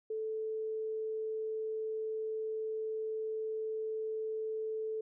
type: tone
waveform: sine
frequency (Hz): 438.1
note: A4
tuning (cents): -7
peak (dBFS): -34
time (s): 0.1-5.01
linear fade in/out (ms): 5
effects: none